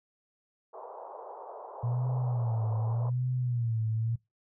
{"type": "band-pass noise", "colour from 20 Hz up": "white", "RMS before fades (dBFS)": -44, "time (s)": [0.73, 3.1], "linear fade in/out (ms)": 10, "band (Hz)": [420, 1000], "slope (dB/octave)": 48}
{"type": "tone with vibrato", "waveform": "sine", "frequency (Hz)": 118.4, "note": "A#2", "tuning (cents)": 27, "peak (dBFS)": -27, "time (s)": [1.83, 4.16], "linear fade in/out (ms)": 10, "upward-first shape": "sine", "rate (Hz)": 0.85, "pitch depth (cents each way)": 120}
{"effects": ["noise-tail reverb RT60 0.2 s tail -22 dB re dry"]}